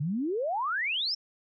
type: exponential sweep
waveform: sine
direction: up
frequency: 135.8 to 5560 Hz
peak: -27 dBFS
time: 0-1.15 s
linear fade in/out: 10 ms
effects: none